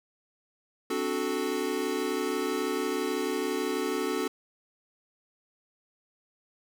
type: chord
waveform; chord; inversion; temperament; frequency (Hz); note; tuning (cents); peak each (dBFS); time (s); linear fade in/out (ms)
square; D dominant seventh; third; equal with one note detuned; 261.6 / 293.7 / 370 / 436.2; C4 / D4 / F#4 / A4; 0 / 0 / 0 / -15; -36 / -35 / -33 / -33; 0.9-4.28; 5
effects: none